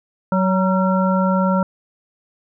harmonic tone with a mistuned harmonic, 187.5 Hz, F#3, 23 cents sharp, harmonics 1 / 3 / 5 / 7, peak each -16 / -21 / -23 / -24 dBFS, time 0.32-1.63 s, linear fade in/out 2 ms, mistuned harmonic 7, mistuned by +62 cents, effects none

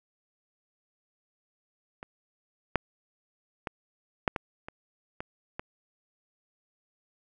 clicks, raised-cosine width 0.5 ms, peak -25 / -8 / -17 / -8 / -15 / -24 / -20 / -19 dBFS, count 8, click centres 2.029 / 2.757 / 3.672 / 4.278 / 4.362 / 4.685 / 5.205 / 5.595 s, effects none

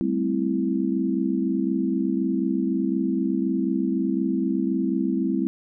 sine chord, A minor seventh, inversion third, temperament equal, 196 / 220 / 261.6 / 329.6 Hz, G3 / A3 / C4 / E4, 0 / 0 / 0 / 0 cents, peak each -26 / -30 / -25 / -26 dBFS, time 0.01-5.47 s, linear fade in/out 0 ms, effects none

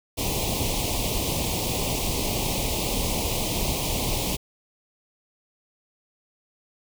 pink band-stop noise, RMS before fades -26 dBFS, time 0.17-4.37 s, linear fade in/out 20 ms, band 1000 to 2300 Hz, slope 48 dB/octave, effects none

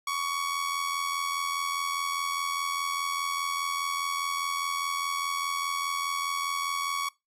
sawtooth tone with amplitude modulation, 1121 Hz, C#6, 19 cents sharp, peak -22 dBFS, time 0.07-7.09 s, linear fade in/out 5 ms, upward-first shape sine, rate 84.9 Hz, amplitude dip 50%, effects noise-tail reverb RT60 0.2 s tail -21 dB re dry + resampled to 32000 Hz

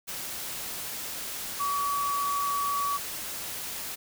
sine tone in noise, 1137 Hz, C#6, 44 cents sharp, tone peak -26 dBFS, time 1.59-2.98 s, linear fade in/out 20 ms, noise white, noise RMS -36 dBFS, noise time 0.07-3.96 s, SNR +7 dB, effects none

